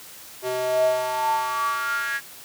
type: tone with high-pass filter sweep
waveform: square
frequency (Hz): 127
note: B2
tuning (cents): +49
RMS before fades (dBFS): -24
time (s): 0.42-2.21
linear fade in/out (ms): 50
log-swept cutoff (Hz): 470 to 1700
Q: 9.2
effects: white hiss -43 dBFS RMS until 2.44 s + high-pass 60 Hz 12 dB/octave